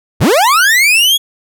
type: linear sweep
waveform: 40% pulse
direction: up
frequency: 51.9 to 3388 Hz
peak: -6 dBFS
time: 0.2-1.18 s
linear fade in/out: 20 ms
effects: none